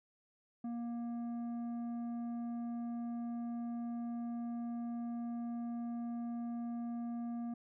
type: tone with tanh clipping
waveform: sine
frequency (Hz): 235.9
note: A#3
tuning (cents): +21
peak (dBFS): -39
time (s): 0.64-7.54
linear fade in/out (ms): 5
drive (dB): 8
effects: none